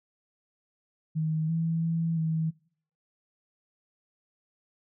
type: tone with pitch steps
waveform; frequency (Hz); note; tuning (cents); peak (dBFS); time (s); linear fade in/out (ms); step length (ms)
sine; 157.5 / 164.1 / 165 / 160.3; D#3 / E3 / E3 / E3; +21 / -8 / +2 / -48; -25; 1.15-2.51; 20; 340
effects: noise-tail reverb RT60 0.6 s tail -24 dB re dry